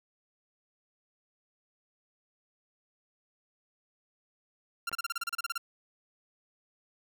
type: tone bursts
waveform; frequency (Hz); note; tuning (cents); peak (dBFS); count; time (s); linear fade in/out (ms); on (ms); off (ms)
sawtooth; 1379; F6; -22; -27; 13; 4.87-5.579; 5; 25; 32
type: clicks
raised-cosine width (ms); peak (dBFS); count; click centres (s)
0.5; -29 / -34; 2; 4.916 / 4.928
effects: none